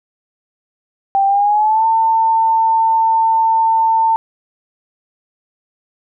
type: tone with pitch glide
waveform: sine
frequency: 786 to 897.7 Hz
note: G5 to A5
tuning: +4 to +34 cents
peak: -10 dBFS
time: 1.15-4.16 s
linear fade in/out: 0 ms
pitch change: +230 cents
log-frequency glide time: 1.26-1.86 s
effects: none